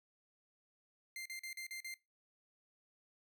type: tone bursts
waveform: sawtooth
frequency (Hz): 2093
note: C7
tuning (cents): 0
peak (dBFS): -40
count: 6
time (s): 1.16-1.941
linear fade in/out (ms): 2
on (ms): 96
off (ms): 41
effects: noise-tail reverb RT60 0.2 s tail -19 dB re dry